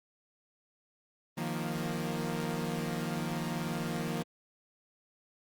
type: chord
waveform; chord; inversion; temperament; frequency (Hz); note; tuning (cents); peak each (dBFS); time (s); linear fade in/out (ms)
sawtooth; Eb suspended second; none; equal with one note detuned; 155.56 / 176.03 / 233.1; Eb3 / F3 / Bb3; 0 / +14 / 0; -33; 1.37-4.23; 10
effects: Opus 24 kbps